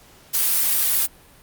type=noise; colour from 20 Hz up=blue; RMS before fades=-19 dBFS; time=0.33-1.07 s; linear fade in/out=20 ms; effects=pink hiss -50 dBFS RMS until 1.42 s + Opus 48 kbps